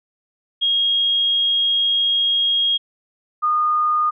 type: tone pair in turn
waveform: sine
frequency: 3267 / 1224.4 Hz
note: G#7 / D#6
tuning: -29 / -28 cents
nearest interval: octave + perfect fourth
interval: 1699 cents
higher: first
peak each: -15 dBFS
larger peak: neither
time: 0.61-2.78 / 3.42-4.11 s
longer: first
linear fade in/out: 20 ms
effects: none